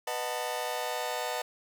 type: chord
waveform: sawtooth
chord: B dominant seventh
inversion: none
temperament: just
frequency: 493.9 / 617.4 / 740.8 / 889 Hz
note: B4 / D#5 / F#5 / A5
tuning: 0 / -14 / +2 / +18 cents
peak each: -33 dBFS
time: 0.07-1.42 s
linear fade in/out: 5 ms
effects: none